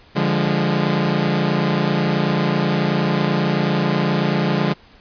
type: chord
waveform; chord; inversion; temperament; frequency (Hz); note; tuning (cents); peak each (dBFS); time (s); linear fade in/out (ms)
sawtooth; D diminished; none; equal with one note detuned; 146.83 / 174.61 / 205.3; D3 / F3 / Ab3; 0 / 0 / -20; -17; 0.15-4.74; 20
effects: pink hiss -49 dBFS RMS until 5 s + resampled to 11025 Hz